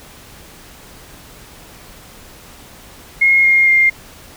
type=tone with pitch steps; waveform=sine; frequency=2152 / 2132 / 2113 Hz; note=C7 / C7 / C7; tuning=+48 / +32 / +16 cents; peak=-8 dBFS; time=3.21-3.9 s; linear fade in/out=10 ms; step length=230 ms; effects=pink hiss -40 dBFS RMS until 4.36 s